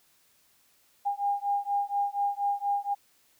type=beating tone pair; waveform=sine; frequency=806 / 810.2 Hz; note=G5 / G#5; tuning=+48 / -43 cents; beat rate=4.2 Hz; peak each=-29 dBFS; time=1.05-2.95 s; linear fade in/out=20 ms; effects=white hiss -65 dBFS RMS until 3.39 s